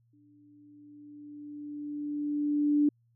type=tone with exponential growth; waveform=sine; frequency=293.7 Hz; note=D4; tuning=in tune; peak=-20 dBFS; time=0.13-2.89 s; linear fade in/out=5 ms; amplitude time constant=600 ms; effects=added 117 Hz sine -65 dBFS peak until 3.15 s